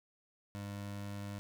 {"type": "tone", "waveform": "25% pulse", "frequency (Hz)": 101.2, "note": "G#2", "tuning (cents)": -44, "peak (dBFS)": -37, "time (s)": [0.55, 1.39], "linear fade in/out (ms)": 0, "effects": []}